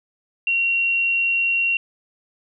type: tone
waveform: sine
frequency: 2745 Hz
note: F7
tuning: 31 cents flat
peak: -17 dBFS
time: 0.47-1.77 s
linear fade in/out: 2 ms
effects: none